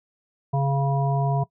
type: harmonic tone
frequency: 138.59 Hz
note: C#3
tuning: in tune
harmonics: 1 / 3 / 5 / 7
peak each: -20 / -33 / -28 / -31 dBFS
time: 0.53-1.44 s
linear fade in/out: 10 ms
effects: noise-tail reverb RT60 0.1 s tail -19 dB re dry